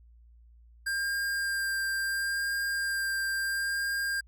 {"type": "tone with vibrato", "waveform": "square", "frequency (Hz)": 1597, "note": "G6", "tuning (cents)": 32, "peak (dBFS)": -29, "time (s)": [0.86, 4.21], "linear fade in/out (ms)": 10, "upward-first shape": "sine", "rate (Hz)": 0.73, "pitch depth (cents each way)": 12, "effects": ["added 58 Hz sine -53 dBFS peak until 4.27 s"]}